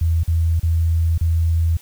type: tone with dropouts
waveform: sine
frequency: 82.41 Hz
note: E2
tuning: in tune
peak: -14 dBFS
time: 0.01-1.77 s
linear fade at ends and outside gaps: 5 ms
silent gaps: 0.234-0.278 / 0.597-0.631 / 1.179-1.21 s
effects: white hiss -47 dBFS RMS until 1.81 s